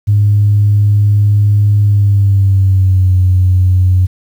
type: tone with pitch glide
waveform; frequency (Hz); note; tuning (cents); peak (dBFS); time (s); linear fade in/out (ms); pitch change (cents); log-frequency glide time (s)
sine; 103.2 to 91.94; G#2 to F#2; -10 to -10; -5; 0.07-4.07; 20; -200; 1.82-3.16
effects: tanh soft clip ceiling -1 dBFS + 7-bit